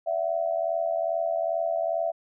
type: tone with amplitude modulation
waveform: sine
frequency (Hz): 665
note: E5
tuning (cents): +15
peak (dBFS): -20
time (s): 0.06-2.12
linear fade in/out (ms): 20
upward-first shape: sine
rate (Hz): 82.4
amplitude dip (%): 85
effects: none